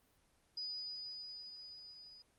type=tone with level ramp; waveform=sine; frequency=4953 Hz; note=D#8; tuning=9 cents flat; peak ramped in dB=-39 to -54 dBFS; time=0.57-2.22 s; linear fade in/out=5 ms; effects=pink hiss -73 dBFS RMS until 2.38 s + Opus 24 kbps